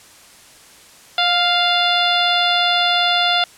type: harmonic tone with a mistuned harmonic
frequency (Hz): 698.5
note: F5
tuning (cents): 0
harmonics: 1 / 2 / 3 / 4 / 5 / 6 / 7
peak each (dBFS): -19 / -21 / -26 / -23 / -18 / -26 / -30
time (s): 1.18-3.44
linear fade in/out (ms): 2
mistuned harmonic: 1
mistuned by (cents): +23
effects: white hiss -45 dBFS RMS until 3.57 s + low-pass 10000 Hz 12 dB/octave